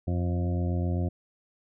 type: harmonic tone with a mistuned harmonic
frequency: 87.9 Hz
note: F2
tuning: 12 cents sharp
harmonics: 1 / 2 / 3 / 4 / 6 / 7 / 8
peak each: -26 / -32 / -36 / -38 / -42 / -43 / -44 dBFS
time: 0.07-1.09 s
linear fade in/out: 10 ms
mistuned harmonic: 1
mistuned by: +25 cents
effects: none